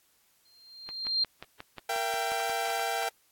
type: tone with exponential growth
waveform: sine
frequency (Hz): 4186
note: C8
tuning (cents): 0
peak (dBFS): -22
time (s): 0.45-1.24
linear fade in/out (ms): 5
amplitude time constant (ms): 170
type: click train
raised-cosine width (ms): 0.3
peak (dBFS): -23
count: 10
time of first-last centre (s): 0.89-2.497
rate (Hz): 5.6
type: chord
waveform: sawtooth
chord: E diminished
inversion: second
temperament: equal with one note detuned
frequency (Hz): 466.2 / 674.7 / 784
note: Bb4 / E5 / G5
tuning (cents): 0 / +40 / 0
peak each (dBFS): -33 / -30 / -27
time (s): 1.89-3.09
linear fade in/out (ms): 5
effects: white hiss -67 dBFS RMS until 3.31 s + AAC 64 kbps